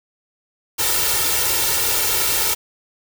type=noise with comb filter; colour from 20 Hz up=white; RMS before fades=-19 dBFS; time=0.78-2.55 s; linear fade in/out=20 ms; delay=2.2 ms; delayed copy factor=+0.85; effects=none